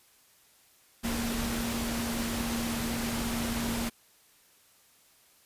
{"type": "tone in noise", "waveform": "sine", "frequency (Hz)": 233.1, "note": "A#3", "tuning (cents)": 0, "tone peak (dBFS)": -32, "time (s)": [1.03, 3.9], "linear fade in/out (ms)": 20, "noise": "pink", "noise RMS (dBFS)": -34, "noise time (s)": [1.03, 3.9], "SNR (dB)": -1, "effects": ["white hiss -62 dBFS RMS until 5.45 s", "resampled to 32000 Hz"]}